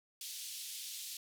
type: band-pass noise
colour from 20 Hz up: pink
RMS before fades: -45 dBFS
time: 0.21-1.17 s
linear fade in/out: 2 ms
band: 3200 to 15000 Hz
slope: 24 dB/octave
effects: none

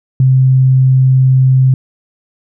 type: tone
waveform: sine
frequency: 130.81 Hz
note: C3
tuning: in tune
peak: -5 dBFS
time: 0.2-1.74 s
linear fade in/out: 2 ms
effects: none

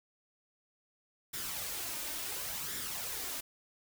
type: noise with flanger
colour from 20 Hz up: white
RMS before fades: -39 dBFS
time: 1.33-3.41 s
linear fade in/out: 10 ms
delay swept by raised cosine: 0.55 to 3.35 ms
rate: 0.7 Hz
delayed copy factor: +0.5
effects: none

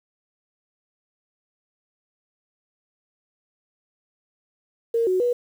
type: tone with pitch steps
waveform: sine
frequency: 461.8 / 370.2 / 485.9 Hz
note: A#4 / F#4 / B4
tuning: -16 / +1 / -28 cents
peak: -18 dBFS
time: 4.94-5.33 s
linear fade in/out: 5 ms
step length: 130 ms
effects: 8-bit

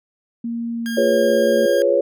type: tone with pitch glide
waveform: sine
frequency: 233.1 to 225.9 Hz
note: A#3 to A3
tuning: 0 to +46 cents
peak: -22 dBFS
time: 0.44-1.66 s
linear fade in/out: 5 ms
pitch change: -54 cents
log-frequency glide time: 0.72-1.25 s
type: tone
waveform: sawtooth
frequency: 1620 Hz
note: G#6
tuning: 43 cents flat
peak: -24 dBFS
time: 0.86-1.82 s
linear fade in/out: 0 ms
type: chord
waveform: sine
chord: C# dominant seventh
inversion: first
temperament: equal with one note detuned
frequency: 349.2 / 415.3 / 496.7 / 554.4 Hz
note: E#4 / G#4 / B4 / C#5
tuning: 0 / 0 / +10 / 0 cents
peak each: -22 / -21 / -20 / -16 dBFS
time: 0.97-2.01 s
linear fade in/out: 5 ms
effects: none

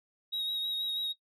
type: tone with vibrato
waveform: sine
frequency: 3796 Hz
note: A#7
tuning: 31 cents sharp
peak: -28 dBFS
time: 0.32-1.13 s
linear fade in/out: 20 ms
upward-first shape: sine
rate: 6.2 Hz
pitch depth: 23 cents each way
effects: noise-tail reverb RT60 0.1 s tail -17 dB re dry + tanh soft clip ceiling -30 dBFS

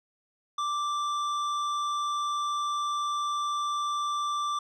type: tone with hard clipping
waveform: sine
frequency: 1174.7 Hz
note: D6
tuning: in tune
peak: -29 dBFS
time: 0.58-4.59 s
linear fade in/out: 5 ms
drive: 10 dB
effects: resampled to 32000 Hz

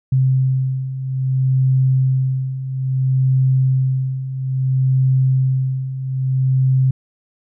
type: beating tone pair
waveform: sine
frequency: 130.81 / 131.41 Hz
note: C3 / C3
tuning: 0 / +8 cents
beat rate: 0.6 Hz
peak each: -20 / -15 dBFS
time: 0.12-6.91 s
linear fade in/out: 5 ms
effects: none

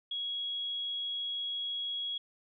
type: tone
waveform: sine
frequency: 3322 Hz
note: G#7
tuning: in tune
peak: -33 dBFS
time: 0.11-2.18 s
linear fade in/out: 5 ms
effects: none

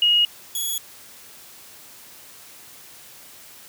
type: tone pair in turn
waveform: sine / 5% pulse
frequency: 2879 / 3365 Hz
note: F#7 / G#7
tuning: -48 / +22 cents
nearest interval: minor third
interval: 270 cents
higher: second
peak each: -14 / -16 dBFS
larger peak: first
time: 0.02-0.25 / 0.55-0.78 s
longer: neither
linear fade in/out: 2 ms
effects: white hiss -45 dBFS RMS until 3.68 s + high-pass 60 Hz 12 dB/octave

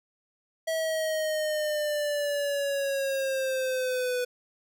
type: linear sweep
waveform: square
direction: down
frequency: 649 to 493.2 Hz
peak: -27 dBFS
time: 0.67-4.25 s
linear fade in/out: 10 ms
effects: none

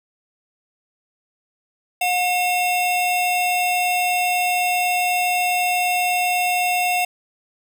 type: tone pair together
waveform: square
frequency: 721.1 / 2706 Hz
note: F#5 / E7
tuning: -45 / +45 cents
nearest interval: octave + major seventh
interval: 2290 cents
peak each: -20 / -23 dBFS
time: 2.01-7.05 s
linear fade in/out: 5 ms
effects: none

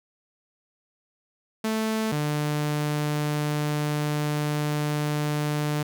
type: tone pair in turn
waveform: sawtooth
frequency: 219.8 / 149.04 Hz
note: A3 / D3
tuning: -2 / +26 cents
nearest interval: perfect fifth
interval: 672 cents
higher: first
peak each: -20 dBFS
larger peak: neither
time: 1.64-2.12 / 2.12-5.83 s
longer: second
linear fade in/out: 5 ms
effects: none

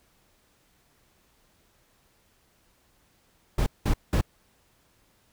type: noise bursts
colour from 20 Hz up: brown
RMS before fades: -22 dBFS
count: 3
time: 3.58-4.212 s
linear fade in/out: 5 ms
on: 84 ms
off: 190 ms
effects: pink hiss -65 dBFS RMS until 5.32 s

